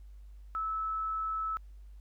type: tone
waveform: sine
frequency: 1305 Hz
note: E6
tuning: 18 cents flat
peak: -31 dBFS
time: 0.55-1.57 s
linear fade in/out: 0 ms
effects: added 50 Hz sine -47 dBFS peak until 2 s + pink hiss -74 dBFS RMS until 2 s